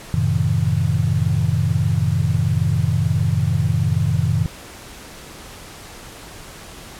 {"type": "chord", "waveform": "sine", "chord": "F# diminished seventh", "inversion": "none", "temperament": "just", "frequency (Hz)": [92.5, 111, 133.2, 159.84], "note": ["F#2", "A2", "C3", "Eb3"], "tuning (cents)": [0, 16, 31, 47], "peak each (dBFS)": -21, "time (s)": [0.14, 4.46], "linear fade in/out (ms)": 0, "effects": ["pink hiss -38 dBFS RMS until 6.99 s", "low-pass 12000 Hz 12 dB/octave"]}